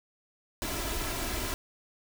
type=noise with comb filter; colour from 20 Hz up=pink; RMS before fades=-33 dBFS; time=0.62-1.54 s; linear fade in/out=0 ms; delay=3 ms; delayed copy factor=+0.6; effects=none